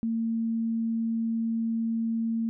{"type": "tone", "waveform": "sine", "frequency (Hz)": 227.2, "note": "A#3", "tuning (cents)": -44, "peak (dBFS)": -25, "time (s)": [0.03, 2.49], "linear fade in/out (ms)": 0, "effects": []}